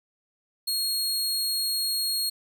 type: tone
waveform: sawtooth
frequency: 4288 Hz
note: C8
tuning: 42 cents sharp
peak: -22 dBFS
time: 0.67-2.3 s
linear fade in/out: 10 ms
effects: none